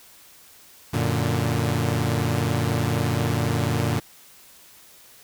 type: chord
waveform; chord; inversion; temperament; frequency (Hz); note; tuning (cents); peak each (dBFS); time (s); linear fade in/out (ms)
sawtooth; Gb augmented; none; equal; 92.5 / 116.54 / 146.83; Gb2 / Bb2 / D3; 0 / 0 / 0; -23 / -20 / -22; 0.93-4; 10
effects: white hiss -50 dBFS RMS until 5.23 s